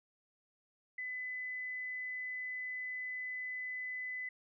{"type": "tone", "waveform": "sine", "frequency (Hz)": 2008, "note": "B6", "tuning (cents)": 28, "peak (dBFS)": -38, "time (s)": [0.98, 4.29], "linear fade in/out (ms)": 5, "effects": []}